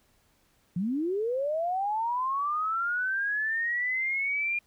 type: linear sweep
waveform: sine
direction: up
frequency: 164.2 to 2416 Hz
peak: -26 dBFS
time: 0.76-4.59 s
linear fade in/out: 5 ms
effects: pink hiss -67 dBFS RMS until 4.66 s